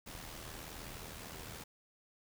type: noise with amplitude modulation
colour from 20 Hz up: pink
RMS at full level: -45 dBFS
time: 0.06-1.64 s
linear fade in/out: 10 ms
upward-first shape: sine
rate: 79.5 Hz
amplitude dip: 55%
effects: none

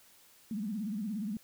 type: tone with vibrato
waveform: sine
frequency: 210.4 Hz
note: G#3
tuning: 23 cents sharp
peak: -33 dBFS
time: 0.51-1.37 s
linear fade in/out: 2 ms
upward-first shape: sine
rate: 17 Hz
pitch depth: 160 cents each way
effects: white hiss -61 dBFS RMS until 1.43 s

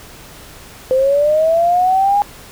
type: linear sweep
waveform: sine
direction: up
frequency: 511 to 824 Hz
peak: -10 dBFS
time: 0.91-2.22 s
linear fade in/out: 0 ms
effects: pink hiss -38 dBFS RMS until 2.51 s

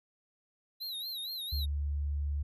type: tone with vibrato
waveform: square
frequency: 3951 Hz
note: B7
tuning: in tune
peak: -37 dBFS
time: 0.8-1.66 s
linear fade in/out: 20 ms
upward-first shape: sine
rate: 4.3 Hz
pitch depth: 120 cents each way
type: tone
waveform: sine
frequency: 72.3 Hz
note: D2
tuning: 27 cents flat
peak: -30 dBFS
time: 1.52-2.43 s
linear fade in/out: 10 ms
effects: none

